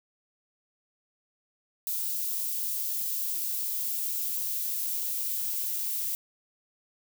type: noise with high-pass filter sweep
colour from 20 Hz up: violet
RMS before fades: -31 dBFS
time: 1.87-6.15 s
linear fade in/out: 0 ms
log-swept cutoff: 3100 to 2000 Hz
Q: 0.8
effects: none